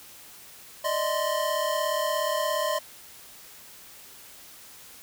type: tone cluster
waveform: square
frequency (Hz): 596 / 633 / 1042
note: D5 / D#5 / C6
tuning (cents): +25 / +30 / -7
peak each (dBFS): -30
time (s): 0.84-2.79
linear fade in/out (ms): 10
effects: white hiss -48 dBFS RMS until 5.02 s